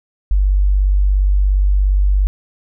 sine tone, 48.57 Hz, G1, 15 cents flat, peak -10 dBFS, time 0.31-2.27 s, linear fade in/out 0 ms, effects none

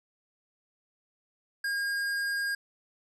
sine tone with hard clipping, 1621 Hz, G#6, 42 cents flat, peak -30 dBFS, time 1.64-2.55 s, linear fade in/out 5 ms, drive 12 dB, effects none

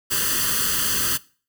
white noise with comb filter, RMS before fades -22 dBFS, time 0.1-1.18 s, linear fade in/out 20 ms, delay 0.65 ms, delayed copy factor +0.9, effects noise-tail reverb RT60 0.4 s tail -21 dB re dry

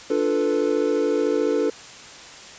triangle chord, B half-diminished seventh, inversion first, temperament equal, 293.7 / 349.2 / 440 / 493.9 Hz, D4 / F4 / A4 / B4, 0 / 0 / 0 / 0 cents, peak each -23 / -25 / -20 / -23 dBFS, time 0.1-1.7 s, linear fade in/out 5 ms, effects white hiss -41 dBFS RMS until 2.58 s + resampled to 16000 Hz

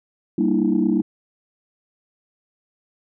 sine chord, E half-diminished seventh, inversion first, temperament equal with one note detuned, 196 / 233.1 / 300.5 / 329.6 Hz, G3 / Bb3 / D4 / E4, 0 / 0 / +40 / 0 cents, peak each -21 dBFS, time 0.38-1.02 s, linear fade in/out 5 ms, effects tanh soft clip ceiling -8 dBFS

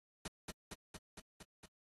pink noise with echo, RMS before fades -43 dBFS, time 0.25-0.28 s, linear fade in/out 5 ms, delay 230 ms, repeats 6, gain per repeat -2 dB, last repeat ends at 1.66 s, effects AAC 32 kbps

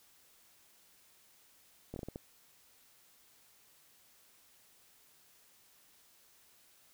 slowing click train, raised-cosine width 2 ms, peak -28 dBFS, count 6, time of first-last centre 1.94-2.159 s, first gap 22 ms, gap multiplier 1.35, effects white hiss -65 dBFS RMS until 6.93 s

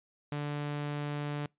sawtooth tone, 146.4 Hz, D3, 5 cents flat, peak -29 dBFS, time 0.32-1.46 s, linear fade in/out 2 ms, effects noise-tail reverb RT60 0.2 s tail -26 dB re dry + resampled to 8000 Hz

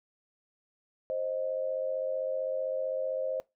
sine tone pair together, 526.7 / 622.3 Hz, C5 / D#5, +11 / 0 cents, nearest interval minor third, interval 289 cents, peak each -31 / -34 dBFS, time 1.1-3.4 s, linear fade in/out 0 ms, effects noise-tail reverb RT60 0.2 s tail -22 dB re dry

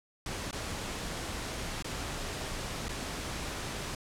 pink noise with dropouts, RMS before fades -37 dBFS, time 0.26-3.95 s, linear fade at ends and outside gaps 2 ms, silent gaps 0.511-0.528 / 1.825-1.844 / 2.884-2.891 s, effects low-pass 9000 Hz 12 dB/octave

